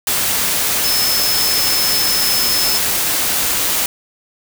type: tone in noise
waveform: sine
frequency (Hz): 5220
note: E8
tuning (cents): -18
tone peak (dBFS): -17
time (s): 0.84-2.78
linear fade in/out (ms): 2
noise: white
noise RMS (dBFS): -17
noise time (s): 0.07-3.86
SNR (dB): -3
effects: none